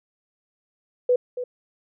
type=tone with echo; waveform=sine; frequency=495.8 Hz; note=B4; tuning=7 cents sharp; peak=-15 dBFS; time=1.09-1.16 s; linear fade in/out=5 ms; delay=280 ms; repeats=1; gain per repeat=-11 dB; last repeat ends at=1.44 s; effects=none